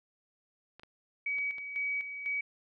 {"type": "clicks", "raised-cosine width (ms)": 0.3, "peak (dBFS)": -34, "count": 4, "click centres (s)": [0.796, 0.834, 1.385, 1.583]}
{"type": "tone with tremolo", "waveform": "sine", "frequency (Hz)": 2270, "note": "C#7", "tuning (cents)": 41, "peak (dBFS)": -30, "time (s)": [1.26, 2.41], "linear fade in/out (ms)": 5, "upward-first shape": "square", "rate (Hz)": 2, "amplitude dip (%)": 60}
{"effects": []}